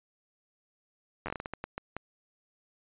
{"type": "slowing click train", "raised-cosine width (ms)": 0.5, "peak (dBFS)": -20, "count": 12, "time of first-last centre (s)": [1.26, 1.966], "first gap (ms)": 10, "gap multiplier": 1.34, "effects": ["resampled to 8000 Hz"]}